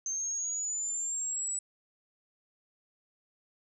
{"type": "linear sweep", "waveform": "sine", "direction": "up", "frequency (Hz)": [6272, 7910], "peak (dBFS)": -31, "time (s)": [0.06, 1.59], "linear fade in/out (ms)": 2, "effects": []}